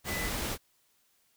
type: tone in noise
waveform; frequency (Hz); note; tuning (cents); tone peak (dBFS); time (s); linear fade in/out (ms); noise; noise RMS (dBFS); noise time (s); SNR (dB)
sine; 2000; B6; +21; -36; 0.06-0.31; 50; pink; -34; 0.04-0.58; -5
effects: white hiss -70 dBFS RMS until 1.36 s